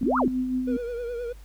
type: tone with tremolo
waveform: sine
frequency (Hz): 255.3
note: C4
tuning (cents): -42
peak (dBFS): -22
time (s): 0.01-0.77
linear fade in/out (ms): 5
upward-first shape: sine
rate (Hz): 5.9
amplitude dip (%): 40
type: exponential two-way sweep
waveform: sine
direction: up then down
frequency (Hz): 196 to 1462 to 196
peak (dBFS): -21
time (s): 0.03-0.28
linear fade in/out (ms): 0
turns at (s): 0.18
type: tone with vibrato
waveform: triangle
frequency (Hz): 478.6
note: A#4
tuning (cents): +46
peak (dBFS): -27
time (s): 0.67-1.33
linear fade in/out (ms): 10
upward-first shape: triangle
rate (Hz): 9.6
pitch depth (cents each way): 66
effects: added 50 Hz sine -42 dBFS peak until 1.44 s + pink hiss -57 dBFS RMS until 1.44 s